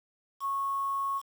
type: tone with quantisation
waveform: sine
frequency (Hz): 1100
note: C#6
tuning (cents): -14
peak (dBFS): -28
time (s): 0.4-1.22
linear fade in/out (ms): 50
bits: 8
effects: none